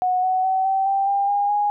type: tone with pitch steps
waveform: sine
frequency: 734 / 746.4 / 759 / 771.8 / 784.9 / 798.1 / 811.6 / 825.3 Hz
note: F#5 / F#5 / F#5 / G5 / G5 / G5 / G#5 / G#5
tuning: -14 / +15 / +44 / -27 / +2 / +31 / -40 / -11 cents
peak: -17 dBFS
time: 0.02-1.7 s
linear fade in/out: 0 ms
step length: 210 ms
effects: none